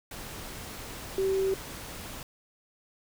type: tone in noise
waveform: sine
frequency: 384.8 Hz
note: G4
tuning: 32 cents flat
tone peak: -24 dBFS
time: 1.18-1.54 s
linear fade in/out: 2 ms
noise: pink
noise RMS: -41 dBFS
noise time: 0.11-2.23 s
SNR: +14 dB
effects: none